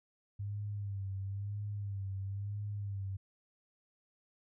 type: tone with vibrato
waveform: sine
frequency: 100 Hz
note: G2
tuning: 35 cents sharp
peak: -36 dBFS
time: 0.39-3.17 s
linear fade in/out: 10 ms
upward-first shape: sine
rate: 1 Hz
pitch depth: 58 cents each way
effects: none